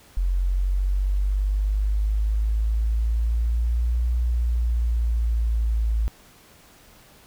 sine linear two-way sweep, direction up then down, 44.57 to 59.9 to 54.7 Hz, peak -19 dBFS, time 0.17-6.08 s, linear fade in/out 0 ms, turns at 4.12 s, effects pink hiss -52 dBFS RMS until 7.26 s

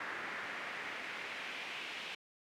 brown noise with band-pass filter sweep, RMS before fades -43 dBFS, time 0-2.15 s, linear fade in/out 5 ms, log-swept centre 1700 to 2800 Hz, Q 2.3, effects high-pass 200 Hz 12 dB/octave

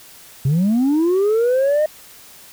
sine linear sweep, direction up, 127 to 622.3 Hz, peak -11 dBFS, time 0.45-1.86 s, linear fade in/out 5 ms, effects tanh soft clip ceiling -12 dBFS + white hiss -43 dBFS RMS until 2.52 s

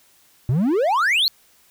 triangle exponential sweep, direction up, 113.3 to 4494 Hz, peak -14 dBFS, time 0.49-1.28 s, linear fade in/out 0 ms, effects white hiss -56 dBFS RMS until 1.7 s

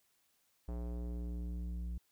square tone with low-pass filter sweep, 59.5 Hz, A#1, 36 cents sharp, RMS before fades -40 dBFS, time 0.68-1.98 s, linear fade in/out 5 ms, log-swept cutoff 740 to 140 Hz, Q 1, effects white hiss -75 dBFS RMS until 2.11 s

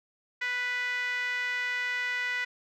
5% pulse tone with band-pass filter, 493.9 Hz, B4, in tune, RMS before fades -31 dBFS, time 0.41-2.45 s, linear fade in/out 10 ms, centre 1800 Hz, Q 7.9, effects none

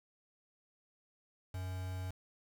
triangle tone with quantisation, 92.5 Hz, F#2, in tune, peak -36 dBFS, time 1.54-2.11 s, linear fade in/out 5 ms, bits 8, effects none

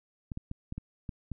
clicks, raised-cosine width 5 ms, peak -24 dBFS, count 7, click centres 0.318 / 0.374 / 0.514 / 0.724 / 0.78 / 1.092 / 1.317 s, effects none

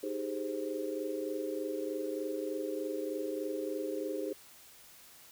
sine chord, Ab major seventh, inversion second, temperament equal, 311.1 / 392 / 415.3 / 523.3 Hz, Eb4 / G4 / Ab4 / C5, 0 / 0 / 0 / 0 cents, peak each -39 / -40 / -39 / -39 dBFS, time 0.03-4.33 s, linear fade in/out 5 ms, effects white hiss -56 dBFS RMS until 5.31 s

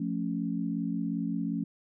sine chord, F augmented, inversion none, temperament equal, 174.61 / 220 / 277.2 Hz, F3 / A3 / C#4, 0 / 0 / 0 cents, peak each -33 dBFS, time 0-1.64 s, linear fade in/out 5 ms, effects none

